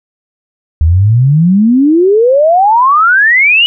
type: exponential sweep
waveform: sine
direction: up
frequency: 75.3 to 2960 Hz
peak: -4 dBFS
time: 0.81-3.66 s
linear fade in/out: 0 ms
effects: none